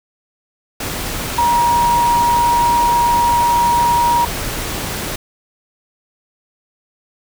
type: tone in noise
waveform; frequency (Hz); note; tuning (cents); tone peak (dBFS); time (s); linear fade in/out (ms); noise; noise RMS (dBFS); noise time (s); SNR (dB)
sine; 950; A#5; +33; -11; 1.38-4.25; 5; pink; -23; 0.8-5.16; +9
effects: none